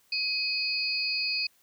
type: tone cluster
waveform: sine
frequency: 2519 / 4396 / 4838 Hz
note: D#7 / C#8 / D#8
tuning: +21 / -15 / -49 cents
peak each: -31 dBFS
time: 0.12-1.47 s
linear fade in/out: 5 ms
effects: white hiss -65 dBFS RMS until 1.62 s